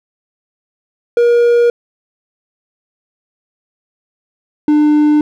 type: tone pair in turn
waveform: triangle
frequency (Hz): 475.4 / 299.5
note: A#4 / D4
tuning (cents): +34 / +34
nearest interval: minor sixth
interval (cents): 800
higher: first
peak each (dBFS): -5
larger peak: neither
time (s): 1.17-1.7 / 4.68-5.21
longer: neither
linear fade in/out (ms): 2
effects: none